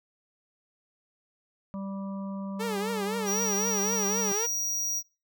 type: harmonic tone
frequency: 195.6 Hz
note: G3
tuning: 4 cents flat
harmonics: 1 / 3 / 5 / 6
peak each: -33 / -43 / -47 / -49 dBFS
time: 1.74-4.32 s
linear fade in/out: 0 ms
type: tone with vibrato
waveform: sawtooth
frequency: 430.4 Hz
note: A4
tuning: 38 cents flat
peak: -26 dBFS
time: 2.59-4.47 s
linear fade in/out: 20 ms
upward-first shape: triangle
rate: 3.9 Hz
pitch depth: 170 cents each way
type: tone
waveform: square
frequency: 5750 Hz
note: F8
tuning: 50 cents sharp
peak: -27 dBFS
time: 3.25-5.03 s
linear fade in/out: 50 ms
effects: noise-tail reverb RT60 0.3 s tail -24 dB re dry